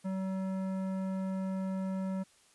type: tone with tanh clipping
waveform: triangle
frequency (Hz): 190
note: F#3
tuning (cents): +46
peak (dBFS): -34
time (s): 0.04-2.24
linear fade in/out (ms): 20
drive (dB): 18
effects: white hiss -64 dBFS RMS until 2.54 s + resampled to 24000 Hz